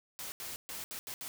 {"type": "noise bursts at uneven times", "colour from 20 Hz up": "white", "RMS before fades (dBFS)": -42, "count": 6, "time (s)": [[0.19, 0.32], [0.4, 0.56], [0.69, 0.84], [0.91, 0.99], [1.07, 1.14], [1.21, 1.28]], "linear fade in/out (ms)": 0, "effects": []}